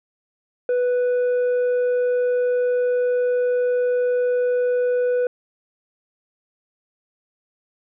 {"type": "tone with tanh clipping", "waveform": "sine", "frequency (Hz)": 493.9, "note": "B4", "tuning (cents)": 0, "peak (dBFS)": -18, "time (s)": [0.69, 5.27], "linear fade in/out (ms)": 2, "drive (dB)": 4, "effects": []}